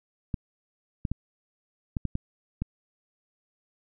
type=clicks; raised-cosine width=5 ms; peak=-16 dBFS; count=7; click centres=0.342 / 1.052 / 1.116 / 1.968 / 2.053 / 2.154 / 2.62 s; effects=none